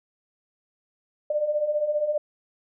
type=beating tone pair; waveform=sine; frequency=586 / 601 Hz; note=D5 / D5; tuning=-4 / +40 cents; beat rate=15 Hz; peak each=-29 / -23 dBFS; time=1.3-2.18 s; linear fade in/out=5 ms; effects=none